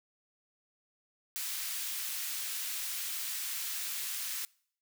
white high-pass noise, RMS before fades -37 dBFS, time 1.36-4.45 s, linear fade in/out 0 ms, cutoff 1700 Hz, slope 12 dB/octave, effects noise-tail reverb RT60 0.6 s tail -25 dB re dry

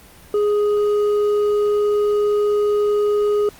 sine tone with hard clipping, 415.3 Hz, G#4, in tune, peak -16 dBFS, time 0.34-3.49 s, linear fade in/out 2 ms, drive 4 dB, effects pink hiss -45 dBFS RMS until 3.59 s + Opus 24 kbps

